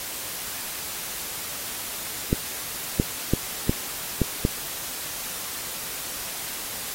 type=clicks; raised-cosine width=3 ms; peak=-6 dBFS; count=6; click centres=2.329 / 2.999 / 3.336 / 3.695 / 4.217 / 4.451 s; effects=white hiss -33 dBFS RMS until 6.94 s + AAC 48 kbps